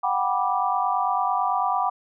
sine chord, G major seventh, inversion third, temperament just, 735 / 784 / 980 / 1176 Hz, F#5 / G5 / B5 / D6, -12 / 0 / -14 / +2 cents, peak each -26 dBFS, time 0.03-1.9 s, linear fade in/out 10 ms, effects none

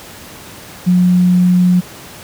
sine tone, 179.9 Hz, F#3, 48 cents flat, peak -7 dBFS, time 0.86-1.81 s, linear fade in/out 20 ms, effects pink hiss -34 dBFS RMS until 2.23 s + high-pass 80 Hz 12 dB/octave

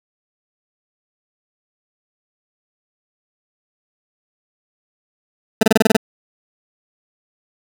20% pulse tone bursts, 220 Hz, A3, in tune, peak -3 dBFS, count 8, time 5.61-5.967 s, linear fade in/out 5 ms, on 21 ms, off 27 ms, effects none

